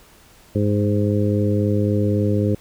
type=harmonic tone with a mistuned harmonic; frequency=103.7 Hz; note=G#2; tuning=2 cents flat; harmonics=1 / 2 / 3 / 4 / 5; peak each=-19 / -22 / -24 / -25 / -26 dBFS; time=0.55-2.55 s; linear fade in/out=5 ms; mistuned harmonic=1; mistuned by=-27 cents; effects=pink hiss -50 dBFS RMS until 2.6 s